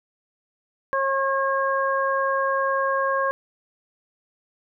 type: harmonic tone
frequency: 542 Hz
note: C#5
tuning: 39 cents flat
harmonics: 1 / 2 / 3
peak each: -24 / -23 / -27 dBFS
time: 0.93-3.31 s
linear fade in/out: 0 ms
effects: none